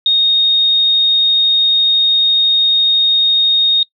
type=tone; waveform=sine; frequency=3714 Hz; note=A#7; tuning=7 cents flat; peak=-8 dBFS; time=0.06-3.83 s; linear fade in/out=2 ms; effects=noise-tail reverb RT60 0.1 s tail -24 dB re dry